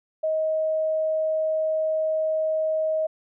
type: tone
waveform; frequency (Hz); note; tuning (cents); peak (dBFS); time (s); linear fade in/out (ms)
sine; 630; D#5; +21; -21; 0.23-3.07; 10
effects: none